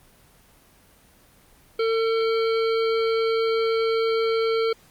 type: harmonic tone with a mistuned harmonic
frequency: 450.8 Hz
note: A4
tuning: 42 cents sharp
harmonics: 1 / 3 / 5 / 7 / 9 / 10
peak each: -20 / -30 / -34 / -37 / -39 / -40 dBFS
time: 1.79-4.73 s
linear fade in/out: 5 ms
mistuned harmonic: 9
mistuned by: +24 cents
effects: pink hiss -55 dBFS RMS until 4.9 s + Opus 24 kbps